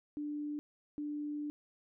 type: tone bursts at uneven times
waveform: sine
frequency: 295.5 Hz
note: D4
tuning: 11 cents sharp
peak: -36 dBFS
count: 2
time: 0.17-0.59 / 0.98-1.5 s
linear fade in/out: 0 ms
effects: none